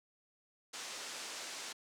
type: low-pass noise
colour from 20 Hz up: white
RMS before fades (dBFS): -45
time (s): 0.73-1.73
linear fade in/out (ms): 10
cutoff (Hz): 7600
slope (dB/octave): 24
effects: high-pass 300 Hz 12 dB/octave